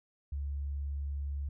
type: tone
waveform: sine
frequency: 70.7 Hz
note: C#2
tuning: 35 cents sharp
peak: -33 dBFS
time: 0.32-1.49 s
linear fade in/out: 5 ms
effects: none